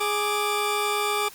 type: tone pair together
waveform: 20% pulse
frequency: 415.3 / 1177.6 Hz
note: G#4 / D6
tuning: 0 / +4 cents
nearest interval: octave + tritone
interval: 1804 cents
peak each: -21 dBFS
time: 0-1.29 s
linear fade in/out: 10 ms
effects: white hiss -46 dBFS RMS until 1.34 s + Opus 48 kbps